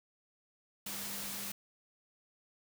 sine tone in noise, 199.7 Hz, G3, 32 cents sharp, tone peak -50 dBFS, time 0.86-1.52 s, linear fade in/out 5 ms, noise white, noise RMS -41 dBFS, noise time 0.86-1.52 s, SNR -12 dB, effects none

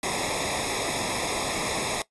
pink noise with comb filter, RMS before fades -28 dBFS, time 0.03-2.02 s, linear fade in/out 2 ms, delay 0.67 ms, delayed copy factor -0.85, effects noise-tail reverb RT60 0.1 s tail -18 dB re dry + resampled to 24000 Hz

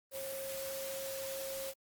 sine tone in noise, 540 Hz, C#5, 45 cents flat, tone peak -40 dBFS, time 0.11-1.74 s, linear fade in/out 50 ms, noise white, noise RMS -44 dBFS, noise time 0.11-1.74 s, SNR +1 dB, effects Opus 24 kbps

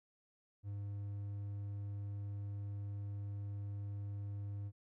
triangle tone, 101.2 Hz, G#2, 44 cents flat, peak -38 dBFS, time 0.63-4.72 s, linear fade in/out 50 ms, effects none

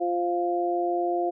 harmonic tone, 174.61 Hz, F3, in tune, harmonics 2 / 3 / 4, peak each -26 / -34 / -26 dBFS, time 0-1.31 s, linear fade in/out 20 ms, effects none

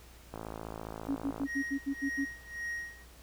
click train, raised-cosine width 1 ms, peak -26 dBFS, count 61, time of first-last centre 0.34-1.435 s, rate 54.8 Hz
sine tone bursts, 277.2 Hz, C#4, in tune, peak -29 dBFS, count 8, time 1.08-2.254 s, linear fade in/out 20 ms, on 82 ms, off 74 ms
triangle tone with tremolo, 1881 Hz, A#6, 15 cents sharp, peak -32 dBFS, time 1.45-3.05 s, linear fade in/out 50 ms, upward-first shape sine, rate 1.8 Hz, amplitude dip 90%
effects added 60 Hz sine -54 dBFS peak until 3.22 s + pink hiss -57 dBFS RMS until 3.22 s

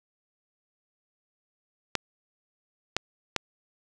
clicks, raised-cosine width 0.2 ms, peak -7 dBFS, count 3, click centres 1.953 / 2.966 / 3.363 s, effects none

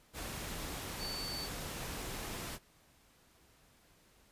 sine tone in noise, 4516 Hz, C#8, 31 cents sharp, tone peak -40 dBFS, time 0.98-1.49 s, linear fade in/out 50 ms, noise pink, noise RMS -42 dBFS, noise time 0.13-2.59 s, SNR -1 dB, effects pink hiss -66 dBFS RMS until 4.31 s + resampled to 32000 Hz

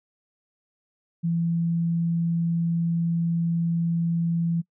sine tone, 168.1 Hz, E3, 34 cents sharp, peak -21 dBFS, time 1.23-4.62 s, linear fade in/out 20 ms, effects noise-tail reverb RT60 0.1 s tail -24 dB re dry

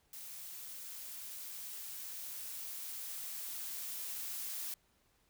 blue noise with level ramp, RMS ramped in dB -48 to -41 dBFS, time 0.13-4.74 s, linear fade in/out 2 ms, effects pink hiss -73 dBFS RMS until 5.29 s

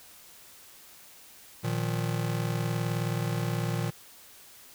square chord, Bb suspended fourth, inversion none, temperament just, 116.54 / 155.39 / 174.81 Hz, Bb2 / Eb3 / F3, 0 / -2 / +2 cents, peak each -31 / -33 / -36 dBFS, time 1.63-3.91 s, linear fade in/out 20 ms, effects white hiss -52 dBFS RMS until 4.74 s

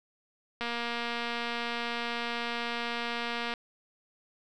click train, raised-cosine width 0.3 ms, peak -18 dBFS, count 692, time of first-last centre 0.61-3.538 s, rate 236 Hz, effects none

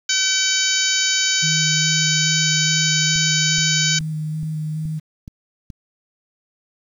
harmonic tone, 764 Hz, G5, 45 cents flat, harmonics 2 / 3 / 4 / 5 / 6 / 7 / 8 / 9, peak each -25 / -26 / -24 / -26 / -24 / -27 / -24 / -23 dBFS, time 0.09-3.99 s, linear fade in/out 5 ms
sine tone with vibrato, 155.56 Hz, D#3, in tune, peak -22 dBFS, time 1.42-5 s, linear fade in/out 20 ms, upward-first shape square, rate 2.4 Hz, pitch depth 13 cents each way
click train, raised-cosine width 5 ms, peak -22 dBFS, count 7, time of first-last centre 3.16-5.702 s, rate 2.36 Hz
effects 8-bit

